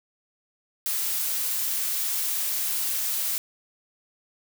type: noise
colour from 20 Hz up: blue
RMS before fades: -27 dBFS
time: 0.86-3.38 s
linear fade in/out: 0 ms
effects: none